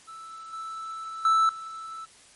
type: tone with level steps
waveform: triangle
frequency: 1318.5 Hz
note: E6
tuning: in tune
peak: -38 / -32 / -16 / -34 dBFS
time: 0.07-2.06 s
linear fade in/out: 20 ms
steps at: 0.53 / 1.25 / 1.49 s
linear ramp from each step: 2 ms
effects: white hiss -54 dBFS RMS until 2.35 s + MP3 48 kbps